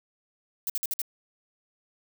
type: noise bursts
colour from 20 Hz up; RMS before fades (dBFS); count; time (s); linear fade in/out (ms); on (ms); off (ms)
violet; -29; 5; 0.67-1.017; 0; 27; 53
effects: none